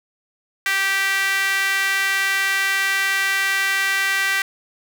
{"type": "tone with high-pass filter", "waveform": "sawtooth", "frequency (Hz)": 389.9, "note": "G4", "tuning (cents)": -9, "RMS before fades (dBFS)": -20, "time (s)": [0.66, 4.42], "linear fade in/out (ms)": 2, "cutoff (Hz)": 1800, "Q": 3.5, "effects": []}